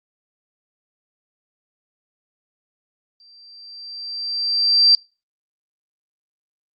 sine tone with exponential growth, 4699 Hz, D8, in tune, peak -8 dBFS, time 3.2-4.95 s, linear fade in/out 1 ms, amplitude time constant 380 ms, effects noise-tail reverb RT60 0.3 s tail -26 dB re dry + Opus 24 kbps

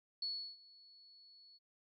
sine tone with ADSR envelope, 4400 Hz, C#8, 14 cents flat, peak -36 dBFS, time 0.22-1.59 s, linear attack 4 ms, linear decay 340 ms, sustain -23 dB, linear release 31 ms, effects none

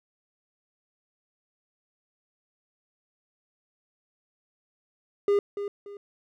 triangle tone with echo, 405.2 Hz, G#4, 43 cents flat, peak -17 dBFS, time 5.28-5.39 s, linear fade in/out 2 ms, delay 290 ms, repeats 2, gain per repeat -10 dB, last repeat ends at 5.97 s, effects none

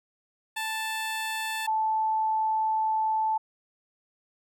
15% pulse / sine tone pair in turn, 880 / 875.4 Hz, A5 / A5, 0 / -9 cents, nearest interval unison, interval 9 cents, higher first, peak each -23 dBFS, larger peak neither, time 0.56-1.67 / 1.67-3.38 s, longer second, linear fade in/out 10 ms, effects none

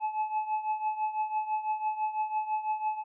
triangle tone with tremolo, 860 Hz, A5, 40 cents flat, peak -23 dBFS, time 0-3.04 s, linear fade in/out 50 ms, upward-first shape triangle, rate 6 Hz, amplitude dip 80%, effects resampled to 8000 Hz

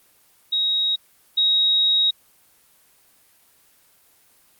sine tone pair in turn, 3790 / 3790 Hz, A#7 / A#7, +28 / +28 cents, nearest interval unison, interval 0 cents, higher neither, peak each -18 / -15 dBFS, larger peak second, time 0.52-0.96 / 1.37-2.11 s, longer second, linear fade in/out 10 ms, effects white hiss -57 dBFS RMS until 4.59 s + Opus 24 kbps

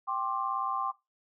sine chord, G suspended fourth, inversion none, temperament equal with one note detuned, 784 / 1056.8 / 1174.7 Hz, G5 / C6 / D6, 0 / +17 / 0 cents, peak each -35 / -32 / -34 dBFS, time 0.07-0.92 s, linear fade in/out 20 ms, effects noise-tail reverb RT60 0.2 s tail -17 dB re dry

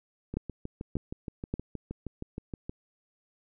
two click trains, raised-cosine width 3 ms, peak -17 / -23 dBFS, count 3 / 16, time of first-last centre 0.37-1.54 / 0.34-2.695 s, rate 1.71 / 6.37 Hz, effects none

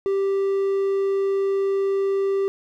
triangle tone, 392 Hz, G4, in tune, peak -17 dBFS, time 0.06-2.48 s, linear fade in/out 0 ms, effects none

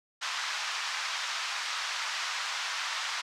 pink band-pass noise, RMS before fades -34 dBFS, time 0.21-3.22 s, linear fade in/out 20 ms, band 1000 to 6100 Hz, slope 24 dB/octave, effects none

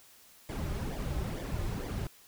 brown noise with flanger, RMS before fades -35 dBFS, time 0.49-2.07 s, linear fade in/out 2 ms, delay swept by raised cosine 0.73 to 4.43 ms, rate 2.2 Hz, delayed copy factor -0.65, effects white hiss -58 dBFS RMS until 2.27 s

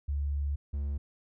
sine / triangle tone pair in turn, 71.4 / 70.99 Hz, D2 / C#2, -48 / +42 cents, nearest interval unison, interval 10 cents, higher first, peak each -28 dBFS, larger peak neither, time 0.08-0.56 / 0.73-0.98 s, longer first, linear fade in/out 10 ms, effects none

